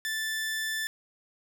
sawtooth tone, 1760 Hz, A6, in tune, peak -26 dBFS, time 0.05-0.87 s, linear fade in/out 0 ms, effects none

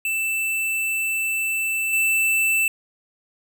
square tone with level steps, 2654 Hz, E7, 11 cents sharp, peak -22 / -18 dBFS, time 0.05-2.68 s, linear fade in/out 2 ms, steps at 1.93 s, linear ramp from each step 2 ms, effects none

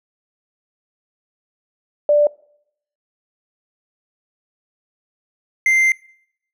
sine / triangle tone pair in turn, 589 / 2087 Hz, D5 / C7, +5 / -5 cents, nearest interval octave + minor seventh, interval 2190 cents, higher second, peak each -10 dBFS, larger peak neither, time 2.09-2.27 / 5.66-5.92 s, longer second, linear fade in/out 2 ms, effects noise-tail reverb RT60 0.7 s tail -23 dB re dry

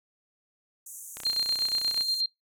white high-pass noise, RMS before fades -39 dBFS, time 0.86-2.21 s, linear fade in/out 5 ms, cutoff 6200 Hz, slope 96 dB/octave
click train, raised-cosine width 0.2 ms, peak -22 dBFS, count 27, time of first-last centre 1.17-2.009 s, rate 31 Hz
sine tone with tremolo, 4186 Hz, C8, in tune, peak -23 dBFS, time 1.25-2.26 s, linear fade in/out 5 ms, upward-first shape square, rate 8.4 Hz, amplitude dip 45%
effects noise-tail reverb RT60 0.2 s tail -25 dB re dry + low-pass 12000 Hz 12 dB/octave

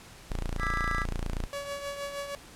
sawtooth tone, 28.56 Hz, A#0, 35 cents flat, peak -26 dBFS, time 0.3-1.47 s, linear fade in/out 10 ms
triangle chord, E dominant seventh, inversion third, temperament just, 1186.7 / 1318.5 / 1648.1 / 1977.8 Hz, D6 / E6 / G#6 / B6, +18 / 0 / -14 / +2 cents, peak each -33 dBFS, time 0.58-1.06 s, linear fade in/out 50 ms
sawtooth tone with tremolo, 566 Hz, C#5, 36 cents sharp, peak -28 dBFS, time 1.53-2.35 s, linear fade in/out 0 ms, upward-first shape triangle, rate 6.4 Hz, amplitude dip 60%
effects pink hiss -50 dBFS RMS until 2.55 s + low-pass 11000 Hz 12 dB/octave

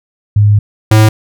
sine / square tone pair in turn, 103.83 / 108.72 Hz, G#2 / A2, 0 / -20 cents, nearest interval minor second, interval 80 cents, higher second, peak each -4 dBFS, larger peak neither, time 0.36-0.59 / 0.91-1.09 s, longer first, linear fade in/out 5 ms, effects none

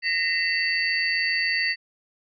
sine tone cluster, 1858 / 2025 / 2685 / 4555 Hz, A#6 / B6 / E7 / C#8, -6 / +43 / +31 / +46 cents, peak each -26 / -26 / -30 / -27 dBFS, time 0.02-1.76 s, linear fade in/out 50 ms, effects none

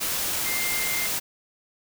sine tone in noise, 2100 Hz, C7, 6 cents sharp, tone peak -29 dBFS, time 0.45-1.08 s, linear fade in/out 20 ms, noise white, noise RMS -27 dBFS, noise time 0-1.2 s, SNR -5 dB, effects none

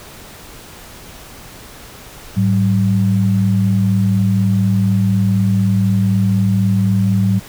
sine tone pair together, 106.63 / 190.7 Hz, G#2 / G3, +46 / -47 cents, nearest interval minor seventh, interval 1007 cents, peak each -14 dBFS, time 2.36-7.4 s, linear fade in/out 20 ms, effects pink hiss -37 dBFS RMS until 7.48 s

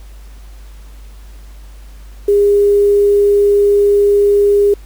sine tone with quantisation, 406.8 Hz, G#4, 36 cents flat, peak -7 dBFS, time 2.28-4.74 s, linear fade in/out 5 ms, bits 6, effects added 50 Hz sine -32 dBFS peak until 4.85 s + pink hiss -47 dBFS RMS until 4.85 s

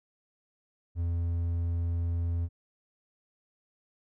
triangle tone, 85.1 Hz, F2, 44 cents flat, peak -25 dBFS, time 0.95-2.49 s, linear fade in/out 50 ms, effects none

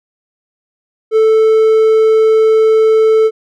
triangle tone, 440 Hz, A4, in tune, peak -4 dBFS, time 1.11-3.31 s, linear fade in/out 50 ms, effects none

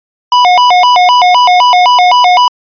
square tone with vibrato, 844 Hz, G#5, 28 cents sharp, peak -4 dBFS, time 0.32-2.48 s, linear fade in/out 2 ms, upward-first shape square, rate 3.9 Hz, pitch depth 270 cents each way, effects resampled to 11025 Hz

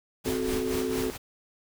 pink noise with tremolo, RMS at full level -33 dBFS, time 0.24-1.18 s, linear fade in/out 20 ms, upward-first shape sine, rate 4.3 Hz, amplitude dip 60%
sine chord, F# diminished, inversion second, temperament equal with one note detuned, 261.6 / 370 / 434.4 Hz, C4 / F#4 / A4, 0 / 0 / -22 cents, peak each -31 dBFS, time 0.26-1.1 s, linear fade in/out 0 ms
effects none

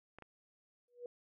clicks, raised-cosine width 0.5 ms, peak -36 dBFS, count 2, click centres 0.186 / 0.223 s
sine tone with exponential growth, 485.6 Hz, B4, 29 cents flat, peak -39 dBFS, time 0.88-1.06 s, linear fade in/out 2 ms, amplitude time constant 37 ms
effects none

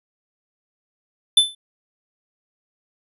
square tone with exponential decay, 3520 Hz, A7, in tune, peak -7 dBFS, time 1.37-1.55 s, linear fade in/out 5 ms, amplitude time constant 39 ms, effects resampled to 32000 Hz

